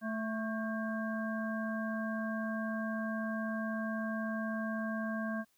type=harmonic tone with a mistuned harmonic; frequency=220 Hz; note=A3; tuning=in tune; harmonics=1 / 3 / 5 / 7; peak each=-35 / -41 / -45 / -41 dBFS; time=0.01-5.45 s; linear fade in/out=50 ms; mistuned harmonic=7; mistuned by=+62 cents; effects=white hiss -73 dBFS RMS until 5.57 s